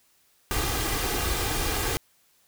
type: noise with comb filter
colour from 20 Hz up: pink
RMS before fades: -27 dBFS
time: 0.51-1.97 s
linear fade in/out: 0 ms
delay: 2.5 ms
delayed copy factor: +0.6
effects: white hiss -64 dBFS RMS until 2.47 s